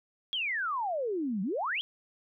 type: exponential two-way sweep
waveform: sine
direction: down then up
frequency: 3352 to 180 to 3352 Hz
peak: -29 dBFS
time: 0.33-1.81 s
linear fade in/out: 0 ms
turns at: 1.42 s
effects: none